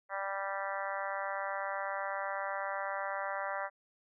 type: harmonic tone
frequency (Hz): 196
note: G3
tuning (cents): 0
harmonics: 3 / 4 / 5 / 6 / 7 / 8 / 9 / 10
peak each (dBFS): -40 / -41 / -42 / -43 / -43 / -44 / -45 / -45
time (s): 0.09-3.7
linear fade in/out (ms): 50
effects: none